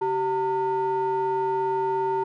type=ring-modulated tone; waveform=triangle; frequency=261.6 Hz; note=C4; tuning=in tune; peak=-17 dBFS; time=0.01-2.24 s; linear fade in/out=10 ms; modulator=647 Hz; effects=none